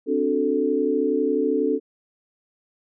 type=chord; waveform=sine; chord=D dominant seventh; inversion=third; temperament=equal; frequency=261.6 / 293.7 / 370 / 440 Hz; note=C4 / D4 / F#4 / A4; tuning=0 / 0 / 0 / 0 cents; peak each=-26 / -24 / -28 / -22 dBFS; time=0.06-1.8 s; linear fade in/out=50 ms; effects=none